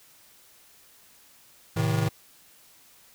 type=chord; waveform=square; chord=A diminished; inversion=none; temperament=just; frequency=110 / 132 / 158.4 Hz; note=A2 / C3 / Eb3; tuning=0 / +16 / +31 cents; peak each=-27 / -31 / -27 dBFS; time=1.76-2.09 s; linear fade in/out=10 ms; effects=white hiss -56 dBFS RMS until 3.14 s